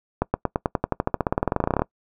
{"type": "accelerating click train", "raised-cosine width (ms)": 1, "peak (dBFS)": -6, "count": 27, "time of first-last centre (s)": [0.22, 1.82], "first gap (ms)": 120, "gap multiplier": 0.94, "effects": ["noise-tail reverb RT60 0.1 s tail -23 dB re dry"]}